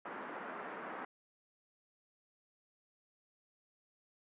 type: band-pass noise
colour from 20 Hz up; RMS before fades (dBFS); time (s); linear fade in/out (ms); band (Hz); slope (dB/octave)
white; -45; 0.05-1.05; 5; 210 to 1600; 24
effects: resampled to 8000 Hz